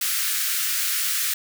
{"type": "high-pass noise", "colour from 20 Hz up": "white", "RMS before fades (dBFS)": -24, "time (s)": [0.01, 1.34], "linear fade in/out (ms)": 5, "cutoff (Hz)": 1300, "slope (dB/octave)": 48, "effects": []}